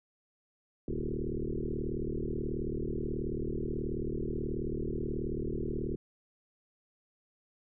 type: tone with frequency modulation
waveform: sine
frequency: 185.7 Hz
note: F#3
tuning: 7 cents sharp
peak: -31 dBFS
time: 0.88-5.96 s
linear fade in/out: 2 ms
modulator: 38.5 Hz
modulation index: 5.9
effects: none